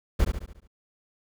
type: noise with echo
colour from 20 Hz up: brown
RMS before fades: -20 dBFS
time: 0.19-0.25 s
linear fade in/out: 10 ms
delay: 71 ms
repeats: 6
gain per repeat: -6 dB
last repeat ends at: 0.676 s
effects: none